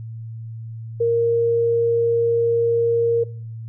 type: tone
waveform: sine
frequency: 466.2 Hz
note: A#4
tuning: in tune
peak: -15 dBFS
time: 1-3.24 s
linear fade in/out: 10 ms
effects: noise-tail reverb RT60 0.5 s tail -22 dB re dry + added 113 Hz sine -30 dBFS peak until 3.68 s